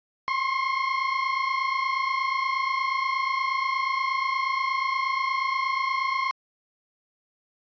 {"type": "tone pair together", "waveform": "30% pulse", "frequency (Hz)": [1053, 1081.4], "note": ["C6", "C#6"], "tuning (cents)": [11, -43], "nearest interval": "unison", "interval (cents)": 46, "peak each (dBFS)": -24, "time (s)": [0.28, 6.31], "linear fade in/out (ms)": 0, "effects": ["resampled to 11025 Hz", "10-bit"]}